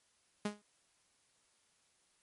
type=tone with exponential decay; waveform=sawtooth; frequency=207.7 Hz; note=G#3; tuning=in tune; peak=-28 dBFS; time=0.45-0.62 s; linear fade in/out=5 ms; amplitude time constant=35 ms; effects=white hiss -73 dBFS RMS until 2.22 s + MP3 48 kbps